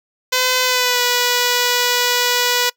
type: tone with pitch glide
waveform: 5% pulse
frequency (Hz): 508 to 489.6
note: B4 to B4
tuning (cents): +49 to -15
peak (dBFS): -3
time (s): 0.32-2.7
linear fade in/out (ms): 10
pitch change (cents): -64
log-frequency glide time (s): 0.63-1.01
effects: noise-tail reverb RT60 0.1 s tail -22 dB re dry